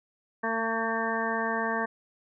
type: harmonic tone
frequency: 226 Hz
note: A3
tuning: 47 cents sharp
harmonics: 1 / 2 / 3 / 4 / 5 / 7 / 8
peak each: -34 / -34 / -34 / -34 / -34 / -34 / -34 dBFS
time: 0.43-1.86 s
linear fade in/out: 10 ms
effects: none